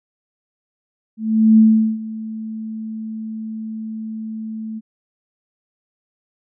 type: tone with ADSR envelope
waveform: sine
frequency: 220 Hz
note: A3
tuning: in tune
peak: -6 dBFS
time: 1.17-4.81 s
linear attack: 410 ms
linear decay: 400 ms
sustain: -19 dB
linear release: 34 ms
effects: none